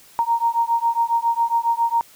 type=beating tone pair; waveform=sine; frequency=926 / 933.3 Hz; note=A#5 / A#5; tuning=-12 / +2 cents; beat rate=7.3 Hz; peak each=-20 dBFS; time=0.19-2.01 s; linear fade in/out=0 ms; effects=white hiss -49 dBFS RMS until 2.15 s